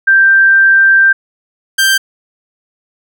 sine / sawtooth tone pair in turn, 1574 / 1574 Hz, G6 / G6, +7 / +7 cents, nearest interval unison, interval 0 cents, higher neither, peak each -4 dBFS, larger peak neither, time 0.07-1.13 / 1.78-1.98 s, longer first, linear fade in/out 10 ms, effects none

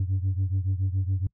sine beating tone pair, 93 / 100.1 Hz, F#2 / G2, +9 / +37 cents, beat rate 7.1 Hz, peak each -23 / -26 dBFS, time 0-1.27 s, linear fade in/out 5 ms, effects noise-tail reverb RT60 0.1 s tail -25 dB re dry + tanh soft clip ceiling -20 dBFS

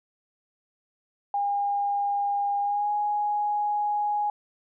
sine tone with pitch glide, 809 to 830.8 Hz, G#5 to G#5, -46 to 0 cents, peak -23 dBFS, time 1.34-4.3 s, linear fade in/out 2 ms, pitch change +46 cents, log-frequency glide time 2.61-2.91 s, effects none

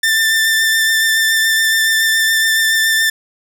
sawtooth tone with vibrato, 1782 Hz, A6, 22 cents sharp, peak -8 dBFS, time 0.03-3.1 s, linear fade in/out 5 ms, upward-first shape triangle, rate 7.1 Hz, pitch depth 17 cents each way, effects none

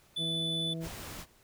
triangle tone, 3486 Hz, A7, 17 cents flat, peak -30 dBFS, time 0.16-0.74 s, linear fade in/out 10 ms
harmonic tone, 164 Hz, E3, 9 cents flat, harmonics 1 / 2 / 3 / 4, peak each -36 / -42 / -46 / -48 dBFS, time 0.17-0.89 s, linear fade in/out 50 ms
pink noise, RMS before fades -43 dBFS, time 0.8-1.26 s, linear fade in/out 50 ms
effects pink hiss -63 dBFS RMS until 1.43 s

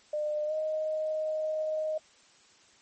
sine tone with pitch glide, 602 to 622.5 Hz, D5 to D#5, +43 to +1 cents, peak -28 dBFS, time 0.13-1.98 s, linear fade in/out 5 ms, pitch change +58 cents, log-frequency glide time 0.46-0.53 s, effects white hiss -60 dBFS RMS until 2.81 s + MP3 32 kbps

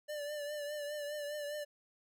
square tone with vibrato, 589 Hz, D5, 5 cents sharp, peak -39 dBFS, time 0.08-1.65 s, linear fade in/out 20 ms, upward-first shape triangle, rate 4.9 Hz, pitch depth 47 cents each way, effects none

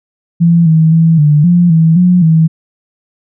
sine tone with pitch steps, 169 / 159.8 / 163.6 / 148.7 / 174.8 / 162.2 / 179.4 / 161 Hz, E3 / D#3 / E3 / D3 / F3 / E3 / F3 / E3, +43 / +47 / -13 / +22 / +2 / -28 / +47 / -41 cents, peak -4 dBFS, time 0.4-2.48 s, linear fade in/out 20 ms, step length 260 ms, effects none

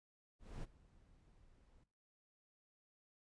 brown noise with ADSR envelope, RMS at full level -45 dBFS, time 0.39-1.84 s, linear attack 240 ms, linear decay 28 ms, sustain -22 dB, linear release 7 ms, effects noise-tail reverb RT60 0.4 s tail -19 dB re dry + resampled to 22050 Hz

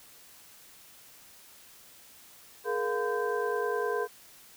sine tone cluster, 421.8 / 471.6 / 704 / 1016 / 1566 Hz, G#4 / A#4 / F5 / B5 / G6, +27 / +20 / +14 / +49 / -2 cents, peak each -31 / -32 / -39 / -35 / -37 dBFS, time 2.64-4.08 s, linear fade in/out 50 ms, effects white hiss -54 dBFS RMS until 4.56 s

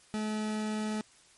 40% pulse tone, 214.6 Hz, A3, 43 cents flat, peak -30 dBFS, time 0.14-1.01 s, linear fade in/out 0 ms, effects white hiss -60 dBFS RMS until 1.37 s + MP3 48 kbps

